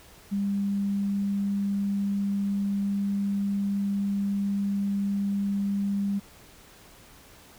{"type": "tone", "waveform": "sine", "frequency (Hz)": 199.8, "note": "G3", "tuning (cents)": 33, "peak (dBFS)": -24, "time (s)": [0.31, 6.2], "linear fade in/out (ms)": 20, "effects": ["pink hiss -52 dBFS RMS until 7.58 s"]}